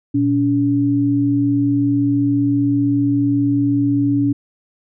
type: tone pair together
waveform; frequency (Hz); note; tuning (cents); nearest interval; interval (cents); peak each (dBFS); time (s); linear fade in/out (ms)
sine; 119.5 / 284.2; A#2 / C#4; +43 / +43; octave + minor third; 1500; -20 / -14; 0.14-4.33; 10
effects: none